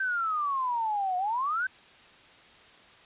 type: exponential two-way sweep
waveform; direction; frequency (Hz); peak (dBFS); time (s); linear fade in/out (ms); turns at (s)
sine; down then up; 1570 to 717 to 1570; -26; 0-1.67; 5; 1.17
effects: white hiss -54 dBFS RMS until 3.05 s + resampled to 8000 Hz